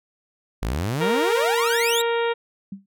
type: exponential sweep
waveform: sawtooth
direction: up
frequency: 47.69 to 3958 Hz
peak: -19 dBFS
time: 0.62-2.02 s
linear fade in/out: 10 ms
type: harmonic tone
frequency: 466.2 Hz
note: A#4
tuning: in tune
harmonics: 1 / 2 / 3 / 4 / 5 / 6 / 7 / 8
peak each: -21 / -27 / -31 / -33 / -35 / -37 / -38 / -39 dBFS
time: 1-2.34 s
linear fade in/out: 20 ms
type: tone with exponential decay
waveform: sine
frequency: 196 Hz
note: G3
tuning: in tune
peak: -27 dBFS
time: 2.72-2.86 s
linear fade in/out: 5 ms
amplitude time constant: 30 ms
effects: none